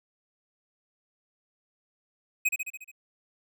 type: tone with echo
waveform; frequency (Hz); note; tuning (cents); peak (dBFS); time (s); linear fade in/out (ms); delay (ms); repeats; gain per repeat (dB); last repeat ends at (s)
square; 2522; D#7; +23; -22; 2.45-2.49; 10; 71; 6; -4; 2.916
effects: none